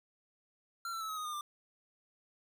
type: tone with pitch steps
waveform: square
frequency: 1369 / 1337 / 1305.7 / 1275.1 / 1245.3 / 1216.1 / 1187.7 Hz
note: F6 / E6 / E6 / D#6 / D#6 / D#6 / D6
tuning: -35 / +24 / -17 / +42 / +1 / -40 / +19 cents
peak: -38 dBFS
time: 0.85-1.41 s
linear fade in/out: 2 ms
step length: 80 ms
effects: none